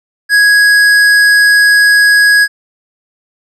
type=tone with hard clipping; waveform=sine; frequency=1661.2 Hz; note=G#6; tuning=in tune; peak=-6 dBFS; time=0.29-2.48 s; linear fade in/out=50 ms; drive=11 dB; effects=none